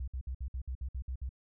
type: tone bursts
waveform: sine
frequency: 64 Hz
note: C2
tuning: 38 cents flat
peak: -34 dBFS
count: 10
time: 0-1.292 s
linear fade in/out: 5 ms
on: 77 ms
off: 58 ms
effects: none